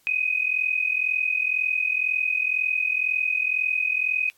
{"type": "tone pair together", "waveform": "sine", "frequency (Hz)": [2489, 2531], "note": ["D#7", "D#7"], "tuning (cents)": [0, 29], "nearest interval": "unison", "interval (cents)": 29, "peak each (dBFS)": -24, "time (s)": [0.07, 4.3], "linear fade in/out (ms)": 0, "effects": ["white hiss -62 dBFS RMS until 4.37 s", "AAC 64 kbps"]}